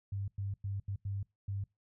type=tone bursts at uneven times; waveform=sine; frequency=99 Hz; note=G2; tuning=18 cents sharp; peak=-34 dBFS; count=6; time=0.12-0.28 / 0.38-0.54 / 0.64-0.8 / 0.88-0.96 / 1.05-1.23 / 1.48-1.64 s; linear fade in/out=5 ms; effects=noise-tail reverb RT60 0.2 s tail -23 dB re dry